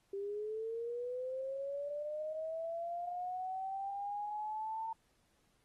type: linear sweep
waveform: sine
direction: up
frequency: 392 to 903 Hz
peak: -37 dBFS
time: 0.13-4.93 s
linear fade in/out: 5 ms
effects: pink hiss -75 dBFS RMS until 5.64 s + AAC 32 kbps